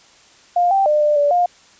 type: tone with pitch steps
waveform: sine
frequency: 705 / 781 / 601 / 596 / 579 / 708 Hz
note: F5 / G5 / D5 / D5 / D5 / F5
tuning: +16 / -7 / +40 / +25 / -25 / +23 cents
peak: -12 dBFS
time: 0.56-1.46 s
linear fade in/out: 5 ms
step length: 150 ms
effects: white hiss -49 dBFS RMS until 1.79 s + resampled to 16000 Hz

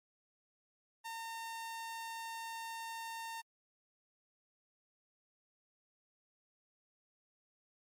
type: tone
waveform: sawtooth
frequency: 911 Hz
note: A#5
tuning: 40 cents flat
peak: -38 dBFS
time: 1.04-3.42 s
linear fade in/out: 20 ms
effects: MP3 64 kbps

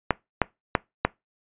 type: clicks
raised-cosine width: 0.5 ms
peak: -3 dBFS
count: 4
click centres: 0.107 / 0.417 / 0.752 / 1.05 s
effects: noise-tail reverb RT60 0.2 s tail -22 dB re dry + resampled to 8000 Hz

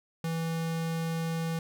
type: tone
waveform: square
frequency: 164.2 Hz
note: E3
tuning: 6 cents flat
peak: -30 dBFS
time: 0.24-1.59 s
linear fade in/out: 2 ms
effects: none

